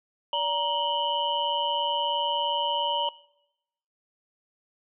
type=tone cluster; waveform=sine; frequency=577 / 938 / 2919 / 3082 Hz; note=D5 / A#5 / F#7 / G7; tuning=-31 / +11 / -24 / -30 cents; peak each=-32 / -27 / -31 / -31 dBFS; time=0.33-3.09 s; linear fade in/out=2 ms; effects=noise-tail reverb RT60 0.9 s tail -22 dB re dry